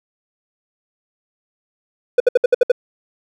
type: tone bursts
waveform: triangle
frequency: 493.9 Hz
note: B4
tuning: in tune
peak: -5 dBFS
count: 7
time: 2.18-2.718 s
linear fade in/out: 5 ms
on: 22 ms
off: 64 ms
effects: none